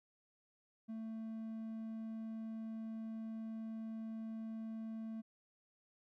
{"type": "tone", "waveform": "triangle", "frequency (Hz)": 222.6, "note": "A3", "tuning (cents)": 20, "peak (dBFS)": -40, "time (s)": [0.88, 5.22], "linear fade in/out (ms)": 20, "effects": []}